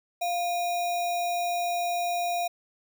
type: tone with sample-and-hold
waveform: sine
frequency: 698.5 Hz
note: F5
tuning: in tune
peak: -25 dBFS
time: 0.21-2.48 s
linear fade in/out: 10 ms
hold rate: 3150 Hz
effects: none